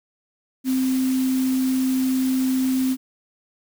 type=tone in noise; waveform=sine; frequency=260 Hz; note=C4; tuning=11 cents flat; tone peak=-18 dBFS; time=0.64-2.97 s; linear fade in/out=50 ms; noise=white; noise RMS=-35 dBFS; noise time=0.64-2.97 s; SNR=+14 dB; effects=none